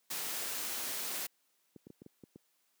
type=noise; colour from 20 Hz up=white; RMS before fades=-38 dBFS; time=0.1-1.27 s; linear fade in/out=10 ms
type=clicks; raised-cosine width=3 ms; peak=-34 dBFS; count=7; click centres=1.762 / 1.869 / 1.903 / 2.019 / 2.063 / 2.237 / 2.359 s
effects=white hiss -75 dBFS RMS until 2.8 s + high-pass 200 Hz 12 dB/octave